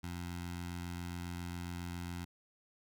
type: tone with notch filter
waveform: 15% pulse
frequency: 87.31 Hz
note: F2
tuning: in tune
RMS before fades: -42 dBFS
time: 0.03-2.25 s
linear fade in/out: 10 ms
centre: 470 Hz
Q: 0.76
effects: none